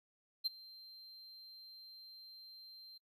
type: tone with ADSR envelope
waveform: triangle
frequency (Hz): 4140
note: C8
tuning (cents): -19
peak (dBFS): -29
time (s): 0.44-2.98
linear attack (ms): 23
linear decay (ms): 20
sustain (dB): -22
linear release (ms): 8
effects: noise-tail reverb RT60 0.1 s tail -26 dB re dry